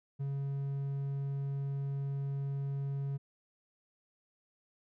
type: tone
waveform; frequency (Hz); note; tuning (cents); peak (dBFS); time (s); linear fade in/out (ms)
triangle; 138.8; C#3; +3; -31; 0.19-3.18; 20
effects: none